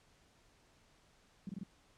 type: tone bursts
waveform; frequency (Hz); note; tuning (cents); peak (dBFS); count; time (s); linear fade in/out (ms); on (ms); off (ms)
sine; 192.9; G3; -28; -39; 4; 1.47-1.634; 2; 23; 24
effects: pink hiss -68 dBFS RMS until 1.97 s + low-pass 8000 Hz 12 dB/octave

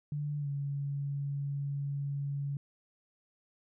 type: tone with pitch glide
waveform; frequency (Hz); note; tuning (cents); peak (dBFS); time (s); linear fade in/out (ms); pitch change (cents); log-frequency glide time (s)
sine; 146.83 to 141.09; D3 to C#3; 0 to +31; -32; 0.12-2.57; 2; -69; 0.39-0.48
effects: none

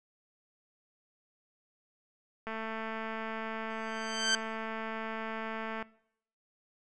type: click train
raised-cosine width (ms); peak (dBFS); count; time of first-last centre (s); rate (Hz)
0.5; -24; 746; 2.47-5.826; 222
type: tone with exponential growth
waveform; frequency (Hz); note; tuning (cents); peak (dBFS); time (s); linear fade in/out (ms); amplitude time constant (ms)
15% pulse; 1556; G6; -13; -17; 3.7-4.35; 1; 140
effects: noise-tail reverb RT60 0.7 s tail -21 dB re dry + resampled to 22050 Hz

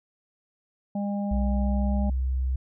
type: harmonic tone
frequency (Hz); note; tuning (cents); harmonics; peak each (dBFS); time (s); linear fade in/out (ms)
202.2; G#3; -46; 1 / 3 / 4; -26 / -36 / -38; 0.95-2.1; 5
type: tone with pitch glide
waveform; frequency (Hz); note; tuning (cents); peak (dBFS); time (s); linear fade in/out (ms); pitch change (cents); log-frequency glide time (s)
sine; 61.74 to 64.59; B1 to C2; 0 to -22; -23; 1.31-2.56; 5; +78; 1.41-2.04
effects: none

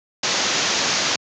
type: low-pass noise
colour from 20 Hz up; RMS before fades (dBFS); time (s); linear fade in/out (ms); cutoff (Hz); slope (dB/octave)
white; -21; 0.23-1.16; 5; 6800; 96
effects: high-pass 150 Hz 12 dB/octave

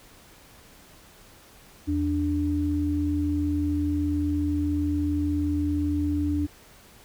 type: tone pair together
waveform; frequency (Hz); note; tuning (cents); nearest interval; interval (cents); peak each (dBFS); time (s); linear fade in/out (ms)
sine; 82.42 / 293.7; E2 / D4; 0 / 0; octave + minor seventh; 2200; -27 / -24; 1.87-6.47; 20
effects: pink hiss -52 dBFS RMS until 7.04 s

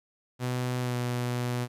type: tone with pitch glide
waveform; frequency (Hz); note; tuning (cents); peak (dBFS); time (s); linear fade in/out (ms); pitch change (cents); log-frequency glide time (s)
sawtooth; 125 to 122.71; B2 to B2; +21 to -11; -24; 0.39-1.68; 50; -32; 0.8-0.96
effects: resampled to 32000 Hz + 11-bit

